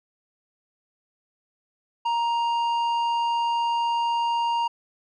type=tone with tanh clipping; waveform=triangle; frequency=936 Hz; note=A#5; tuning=7 cents sharp; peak=-23 dBFS; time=2.05-4.68 s; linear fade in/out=10 ms; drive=13 dB; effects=none